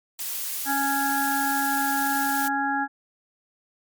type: noise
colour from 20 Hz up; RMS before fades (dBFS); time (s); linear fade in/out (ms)
blue; -30; 0.19-2.48; 2
type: harmonic tone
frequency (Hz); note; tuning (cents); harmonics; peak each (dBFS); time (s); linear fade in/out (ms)
277.2; C#4; 0; 1 / 3 / 5 / 6; -29 / -25 / -31 / -28; 0.65-2.88; 50
effects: MP3 96 kbps